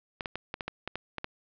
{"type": "clicks", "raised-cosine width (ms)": 0.3, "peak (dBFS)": -17, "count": 10, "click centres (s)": [0.208, 0.258, 0.356, 0.541, 0.608, 0.68, 0.876, 0.956, 1.183, 1.244], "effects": ["low-pass 4000 Hz 12 dB/octave"]}